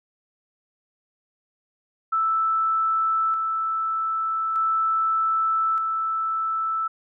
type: tone with tremolo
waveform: sine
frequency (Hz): 1318.5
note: E6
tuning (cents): 0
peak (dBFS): -19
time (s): 2.12-6.88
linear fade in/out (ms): 10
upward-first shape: square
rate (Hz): 0.41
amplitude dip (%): 30
effects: none